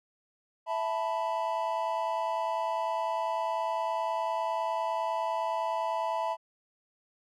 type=chord; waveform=triangle; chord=E suspended fourth; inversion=none; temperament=just; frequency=659.3 / 879 / 988.9 Hz; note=E5 / A5 / B5; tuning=0 / -2 / +2 cents; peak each=-31 dBFS; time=0.66-6.37 s; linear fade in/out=50 ms; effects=none